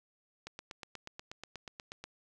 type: click train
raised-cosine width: 0.2 ms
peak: -26 dBFS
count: 14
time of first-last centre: 0.47-2.04 s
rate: 8.28 Hz
effects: none